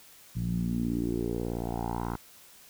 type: tone with low-pass filter sweep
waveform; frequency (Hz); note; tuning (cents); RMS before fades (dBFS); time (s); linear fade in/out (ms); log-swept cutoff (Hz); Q
10% pulse; 58.27; A#1; 0; -31; 0.35-2.17; 20; 140 to 1200; 3.7
effects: white hiss -54 dBFS RMS until 2.69 s